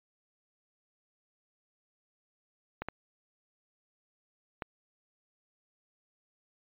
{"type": "clicks", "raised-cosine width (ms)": 0.5, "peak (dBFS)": -20, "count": 3, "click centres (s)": [2.82, 2.886, 4.622], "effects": ["resampled to 8000 Hz"]}